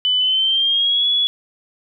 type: tone with pitch glide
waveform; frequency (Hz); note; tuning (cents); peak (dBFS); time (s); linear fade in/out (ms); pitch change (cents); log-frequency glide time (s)
sine; 3000 to 3387; F#7 to G#7; +23 to +33; -14; 0.05-1.27; 0; +210; 0.19-1.07
effects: none